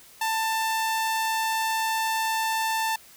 sawtooth tone, 889 Hz, A5, 18 cents sharp, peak -20 dBFS, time 0.21-2.96 s, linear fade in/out 5 ms, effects white hiss -51 dBFS RMS until 3.16 s

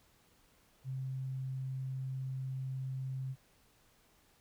sine tone, 131.8 Hz, C3, 13 cents sharp, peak -36 dBFS, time 0.84-3.36 s, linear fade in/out 50 ms, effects pink hiss -68 dBFS RMS until 4.4 s

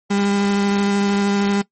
35% pulse tone with vibrato, 200.6 Hz, G3, 40 cents sharp, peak -14 dBFS, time 0.1-1.62 s, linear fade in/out 10 ms, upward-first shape sine, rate 13 Hz, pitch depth 10 cents each way, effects noise-tail reverb RT60 0.1 s tail -19 dB re dry + MP3 32 kbps

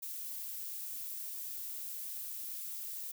violet noise, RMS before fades -42 dBFS, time 0.02-3.12 s, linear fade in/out 10 ms, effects none

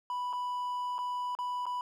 triangle tone with dropouts, 987.8 Hz, B5, in tune, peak -30 dBFS, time 0.1-1.81 s, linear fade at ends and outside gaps 1 ms, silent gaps 0.329-0.333 / 0.982-0.988 / 1.351-1.388 / 1.656-1.665 s, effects none

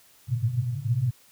white band-pass noise, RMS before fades -26 dBFS, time 0.27-1.11 s, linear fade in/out 20 ms, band 110 to 130 Hz, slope 96 dB/octave, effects white hiss -57 dBFS RMS until 1.31 s

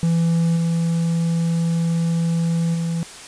triangle tone with level steps, 166.9 Hz, E3, 22 cents sharp, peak -13 / -15 / -18 dBFS, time 0.03-3.03 s, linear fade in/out 0 ms, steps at 0.56 / 2.74 s, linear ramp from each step 10 ms, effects white hiss -38 dBFS RMS until 3.27 s + resampled to 22050 Hz

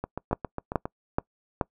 two click trains, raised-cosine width 1 ms, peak -9 / -17 dBFS, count 4 / 7, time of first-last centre 0.33-1.612 / 0.04-0.855 s, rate 2.34 / 7.36 Hz, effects noise-tail reverb RT60 0.1 s tail -25 dB re dry

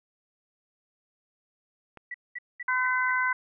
click, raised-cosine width 0.5 ms, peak -30 dBFS, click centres 1.973 s
sine tone bursts, 1954 Hz, B6, 19 cents flat, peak -33 dBFS, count 5, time 2.11-3.115 s, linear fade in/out 5 ms, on 33 ms, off 210 ms
harmonic tone, 508 Hz, B4, 49 cents sharp, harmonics 2 / 3 / 4, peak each -28 / -26 / -30 dBFS, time 2.68-3.33 s, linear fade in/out 5 ms
effects none

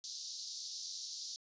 white band-pass noise, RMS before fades -45 dBFS, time 0.04-1.36 s, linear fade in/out 0 ms, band 4000 to 6200 Hz, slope 48 dB/octave, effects resampled to 16000 Hz

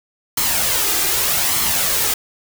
white noise with flanger, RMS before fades -18 dBFS, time 0.37-2.14 s, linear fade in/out 5 ms, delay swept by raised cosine 0.93 to 2.53 ms, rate 0.82 Hz, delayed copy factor +0.5, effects none

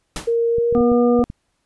pink noise with exponential decay, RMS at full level -24 dBFS, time 0.16-0.36 s, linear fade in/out 1 ms, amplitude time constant 43 ms
sine tone with pitch glide, 465 to 483.1 Hz, A#4 to B4, -4 to -38 cents, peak -15 dBFS, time 0.27-1.23 s, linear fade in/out 10 ms, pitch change +66 cents, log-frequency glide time 0.49-1 s
clicks, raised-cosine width 5 ms, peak -18 dBFS, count 8, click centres 0.584 / 0.726 / 0.778 / 0.808 / 0.918 / 1.192 / 1.239 / 1.301 s
harmonic tone, 241.2 Hz, B3, 41 cents flat, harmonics 1 / 3 / 5, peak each -15 / -25 / -29 dBFS, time 0.75-1.24 s, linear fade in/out 0 ms
effects pink hiss -69 dBFS RMS until 1.65 s + resampled to 24000 Hz

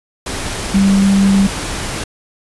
sine tone in noise, 196 Hz, G3, in tune, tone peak -8 dBFS, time 0.74-1.47 s, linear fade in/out 5 ms, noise pink, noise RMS -22 dBFS, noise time 0.26-2.04 s, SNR +11 dB, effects resampled to 24000 Hz

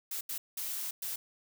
blue noise bursts at uneven times, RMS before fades -37 dBFS, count 4, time 0.11-0.21 / 0.29-0.38 / 0.57-0.91 / 1.02-1.16 s, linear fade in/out 5 ms, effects none

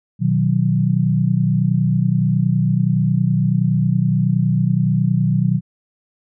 sine chord, B major, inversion none, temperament equal, 123.47 / 155.56 / 185 Hz, B2 / D#3 / F#3, 0 / 0 / 0 cents, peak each -18 dBFS, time 0.19-5.61 s, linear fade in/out 50 ms, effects none

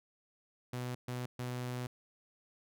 sawtooth tone bursts at uneven times, 124.3 Hz, B2, 12 cents sharp, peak -33 dBFS, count 3, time 0.73-0.95 / 1.08-1.26 / 1.39-1.87 s, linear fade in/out 5 ms, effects none

